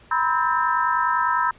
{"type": "tone cluster", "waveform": "sine", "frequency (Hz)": [964, 1014, 1300, 1584, 1798], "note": ["B5", "B5", "E6", "G6", "A6"], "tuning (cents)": [-42, 45, -24, 18, 37], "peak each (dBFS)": [-23, -24, -23, -27, -32], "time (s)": [0.11, 1.51], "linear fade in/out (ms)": 5, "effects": ["pink hiss -51 dBFS RMS until 1.58 s", "resampled to 8000 Hz"]}